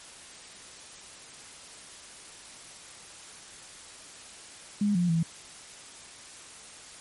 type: tone with pitch steps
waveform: sine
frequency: 205.7 / 175.9 / 164.9 Hz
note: G#3 / F3 / E3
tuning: -16 / +13 / +1 cents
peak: -22 dBFS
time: 4.81-5.23 s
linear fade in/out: 5 ms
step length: 140 ms
effects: white hiss -47 dBFS RMS until 7 s + MP3 48 kbps